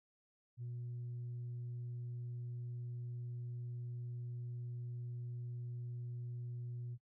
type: tone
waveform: sine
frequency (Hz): 121.1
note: B2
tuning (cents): -34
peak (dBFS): -40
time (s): 0.57-6.98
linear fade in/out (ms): 50
effects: noise-tail reverb RT60 0.1 s tail -21 dB re dry + tanh soft clip ceiling -39 dBFS